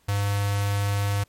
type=tone with notch filter; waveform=square; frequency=101.2 Hz; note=G#2; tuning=44 cents flat; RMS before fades=-24 dBFS; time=0.08-1.24 s; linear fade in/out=10 ms; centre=250 Hz; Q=0.6; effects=pink hiss -63 dBFS RMS until 1.28 s + MP3 64 kbps